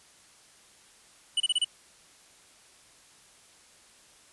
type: tone bursts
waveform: square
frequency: 2960 Hz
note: F#7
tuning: in tune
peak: -23 dBFS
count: 5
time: 1.37-1.646 s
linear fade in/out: 5 ms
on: 32 ms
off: 29 ms
effects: white hiss -57 dBFS RMS until 4.32 s + resampled to 24000 Hz